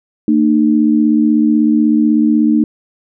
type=tone pair together; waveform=sine; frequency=226.8 / 303 Hz; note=A#3 / D#4; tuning=-47 / -46 cents; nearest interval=perfect fourth; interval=501 cents; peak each=-11 dBFS; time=0.28-2.64 s; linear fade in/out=2 ms; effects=none